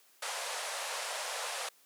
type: band-pass noise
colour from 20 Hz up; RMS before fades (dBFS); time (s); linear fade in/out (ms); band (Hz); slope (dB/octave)
pink; -38; 0.22-1.69; 5; 500 to 11000; 48
effects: white hiss -64 dBFS RMS until 1.85 s + high-pass 300 Hz 12 dB/octave